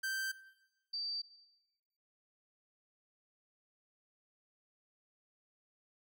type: tone pair in turn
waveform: 45% pulse / sine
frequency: 1561 / 4645 Hz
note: G6 / D8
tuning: -8 / -20 cents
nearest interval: octave + perfect fifth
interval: 1888 cents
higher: second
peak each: -35 / -36 dBFS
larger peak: first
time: 0.03-0.32 / 0.93-1.22 s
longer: neither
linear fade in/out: 10 ms
effects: noise-tail reverb RT60 1.0 s tail -17 dB re dry